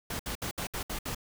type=noise bursts; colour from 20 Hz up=pink; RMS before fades=-35 dBFS; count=7; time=0.1-1.148 s; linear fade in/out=5 ms; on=94 ms; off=65 ms; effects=none